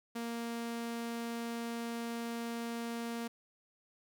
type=tone; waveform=sawtooth; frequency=233.1 Hz; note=A#3; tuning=in tune; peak=-33 dBFS; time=0.15-3.28 s; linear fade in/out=10 ms; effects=none